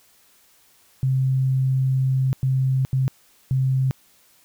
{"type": "tone bursts at uneven times", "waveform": "sine", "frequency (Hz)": 131.8, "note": "C3", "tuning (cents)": 13, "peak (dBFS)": -17, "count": 4, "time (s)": [[1.03, 2.33], [2.43, 2.85], [2.93, 3.08], [3.51, 3.91]], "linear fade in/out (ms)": 0, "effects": ["white hiss -57 dBFS RMS until 4.44 s"]}